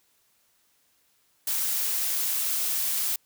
blue noise, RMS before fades -27 dBFS, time 1.47-3.16 s, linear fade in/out 5 ms, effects white hiss -67 dBFS RMS until 3.25 s

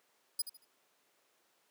10% pulse tone with echo, 4949 Hz, D#8, 10 cents flat, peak -24 dBFS, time 0.39-0.42 s, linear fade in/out 5 ms, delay 76 ms, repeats 3, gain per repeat -11 dB, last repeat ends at 0.648 s, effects pink hiss -72 dBFS RMS until 1.7 s + high-pass 400 Hz 12 dB/octave

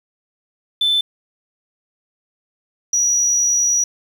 sine tone pair in turn, 3524 / 5815 Hz, A7 / F#8, +2 / -31 cents, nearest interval major sixth, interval 867 cents, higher second, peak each -12 dBFS, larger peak neither, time 0.81-1.01 / 2.93-3.84 s, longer second, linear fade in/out 5 ms, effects tanh soft clip ceiling -11 dBFS + 7-bit

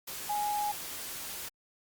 sine tone in noise, 830.6 Hz, G#5, in tune, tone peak -29 dBFS, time 0.29-0.72 s, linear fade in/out 10 ms, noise white, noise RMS -40 dBFS, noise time 0.07-1.49 s, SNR +8 dB, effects Opus 48 kbps

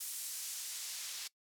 white noise with band-pass filter sweep, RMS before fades -43 dBFS, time 0-1.28 s, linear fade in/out 10 ms, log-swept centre 9800 to 4500 Hz, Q 0.79, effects noise-tail reverb RT60 0.1 s tail -21 dB re dry

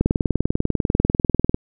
click train, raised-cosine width 3 ms, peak -4 dBFS, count 32, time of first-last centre 0.01-1.545 s, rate 20.2 Hz, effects none

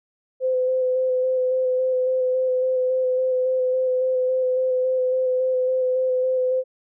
sine tone with vibrato, 512 Hz, C5, 38 cents flat, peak -18 dBFS, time 0.4-6.64 s, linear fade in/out 50 ms, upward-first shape square, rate 3.6 Hz, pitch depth 13 cents each way, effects none

